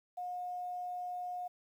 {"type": "tone with quantisation", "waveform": "sine", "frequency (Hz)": 719, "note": "F#5", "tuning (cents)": -50, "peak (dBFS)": -37, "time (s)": [0.17, 1.48], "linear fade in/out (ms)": 10, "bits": 11, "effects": []}